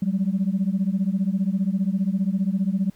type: beating tone pair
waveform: sine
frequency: 185 / 200 Hz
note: F#3 / G3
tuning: 0 / +35 cents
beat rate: 15 Hz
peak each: -22 dBFS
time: 0.02-2.9 s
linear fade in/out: 5 ms
effects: tanh soft clip ceiling -14 dBFS + pink hiss -59 dBFS RMS until 2.95 s